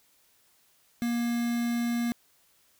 triangle tone with quantisation, 236.7 Hz, A#3, 27 cents sharp, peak -24 dBFS, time 1.02-2.12 s, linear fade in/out 0 ms, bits 6, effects white hiss -65 dBFS RMS until 2.79 s

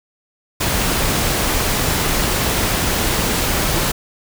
pink noise, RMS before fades -18 dBFS, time 0.6-3.92 s, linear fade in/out 10 ms, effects none

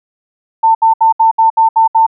sine tone bursts, 896 Hz, A5, 31 cents sharp, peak -5 dBFS, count 8, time 0.63-2.066 s, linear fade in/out 10 ms, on 120 ms, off 68 ms, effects none

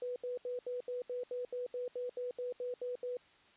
sine tone bursts, 493.9 Hz, B4, in tune, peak -36 dBFS, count 15, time 0.02-3.17 s, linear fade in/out 2 ms, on 140 ms, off 75 ms, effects white hiss -64 dBFS RMS until 3.56 s + resampled to 8000 Hz

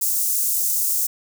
white high-pass noise, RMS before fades -21 dBFS, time 0.01-1.07 s, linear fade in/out 10 ms, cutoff 6600 Hz, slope 24 dB/octave, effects none

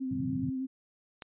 sine tone with vibrato, 261.6 Hz, C4, in tune, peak -31 dBFS, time 0-0.67 s, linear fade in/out 20 ms, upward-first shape sine, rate 9.9 Hz, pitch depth 26 cents each way
white band-pass noise, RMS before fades -36 dBFS, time 0.11-0.5 s, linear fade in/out 5 ms, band 100 to 180 Hz, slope 48 dB/octave
click, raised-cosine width 0.2 ms, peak -24 dBFS, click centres 1.222 s
effects resampled to 8000 Hz

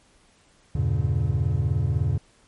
triangle chord, E diminished seventh, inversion none, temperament just, 82.41 / 98.89 / 118.67 / 142.4 Hz, E2 / G2 / Bb2 / Db3, 0 / +16 / +31 / +47 cents, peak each -24 dBFS, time 0.75-2.18 s, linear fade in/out 5 ms, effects pink hiss -59 dBFS RMS until 2.47 s + MP3 48 kbps

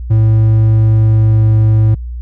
triangle tone with pitch glide, 110 to 109.05 Hz, A2 to A2, 0 to -15 cents, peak -4 dBFS, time 0.1-1.95 s, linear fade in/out 10 ms, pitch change -15 cents, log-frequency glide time 0.73-1.56 s, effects added 60 Hz sine -20 dBFS peak until 2.21 s

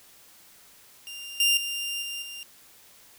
sawtooth tone with level steps, 2794 Hz, F7, in tune, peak -34 / -16 / -26 / -29 / -34 dBFS, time 1.07-2.43 s, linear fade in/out 0 ms, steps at 1.4 / 1.57 / 2.02 / 2.22 s, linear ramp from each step 2 ms, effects white hiss -54 dBFS RMS until 3.18 s

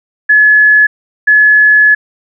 sine tone bursts at uneven times, 1706 Hz, G#6, 46 cents sharp, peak -3 dBFS, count 2, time 0.29-0.87 / 1.27-1.95 s, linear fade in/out 10 ms, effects none

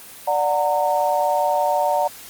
sine chord, D augmented, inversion none, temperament just, 587.3 / 734.2 / 917.7 Hz, D5 / F#5 / A#5, 0 / -14 / -27 cents, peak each -21 dBFS, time 0.27-2.08 s, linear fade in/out 10 ms, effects white hiss -40 dBFS RMS until 2.29 s + Opus 24 kbps

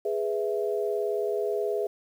sine chord, E major, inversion first, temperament equal, 415.3 / 493.9 / 659.3 Hz, G#4 / B4 / E5, 0 / 0 / 0 cents, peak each -27 / -32 / -32 dBFS, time 0.05-1.87 s, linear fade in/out 5 ms, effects 9-bit

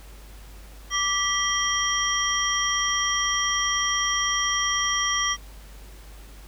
sine tone cluster, 1169 / 1959 / 3198 / 5680 Hz, D6 / B6 / G7 / F8, -8 / -15 / +34 / +28 cents, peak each -27 dBFS, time 0.9-5.37 s, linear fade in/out 50 ms, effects added 50 Hz sine -42 dBFS peak until 6.47 s + pink hiss -50 dBFS RMS until 6.47 s

